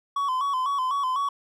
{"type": "tone with vibrato", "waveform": "triangle", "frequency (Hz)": 1073, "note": "C6", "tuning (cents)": 43, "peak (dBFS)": -21, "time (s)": [0.16, 1.29], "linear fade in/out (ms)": 5, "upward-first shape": "square", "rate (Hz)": 4, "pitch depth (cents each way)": 80, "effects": []}